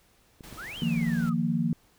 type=clicks; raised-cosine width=3 ms; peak=-32 dBFS; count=3; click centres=0.408 / 0.527 / 0.824 s
type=noise; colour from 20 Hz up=pink; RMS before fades=-46 dBFS; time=0.43-1.3 s; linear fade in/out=10 ms
type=exponential two-way sweep; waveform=sine; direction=up then down; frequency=1197 to 3256 to 1197 Hz; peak=-37 dBFS; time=0.57-1.34 s; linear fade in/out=20 ms; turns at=0.78 s
type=chord; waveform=sine; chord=Eb suspended second; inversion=none; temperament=equal with one note detuned; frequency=155.56 / 174.61 / 231.7 Hz; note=Eb3 / F3 / Bb3; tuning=0 / 0 / -10 cents; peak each=-30 / -28 / -27 dBFS; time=0.82-1.73 s; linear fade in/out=2 ms
effects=pink hiss -63 dBFS RMS until 1.98 s